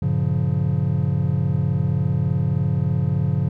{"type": "chord", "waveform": "triangle", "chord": "G half-diminished seventh", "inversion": "none", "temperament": "just", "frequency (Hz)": [98, 117.6, 141.12, 176.4], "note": ["G2", "Bb2", "Db3", "F3"], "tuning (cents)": [0, 16, 31, 18], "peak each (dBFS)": [-22, -24, -19, -23], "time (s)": [0.02, 3.49], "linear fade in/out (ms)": 5, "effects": []}